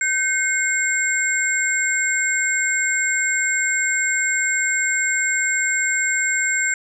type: tone cluster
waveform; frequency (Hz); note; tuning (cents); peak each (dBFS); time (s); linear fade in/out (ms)
sine; 1544 / 2155 / 7460; G6 / C#7 / A#8; -27 / -49 / 0; -22; 0.01-6.74; 2
effects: none